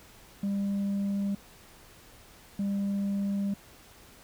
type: tone pair in turn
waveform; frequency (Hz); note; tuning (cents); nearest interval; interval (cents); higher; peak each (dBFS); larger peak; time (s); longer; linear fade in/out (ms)
sine; 199.3 / 199.3; G3 / G3; +29 / +29; unison; 0; neither; -24; neither; 0.43-1.35 / 2.59-3.54; second; 5
effects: tanh soft clip ceiling -26 dBFS + pink hiss -54 dBFS RMS until 4.23 s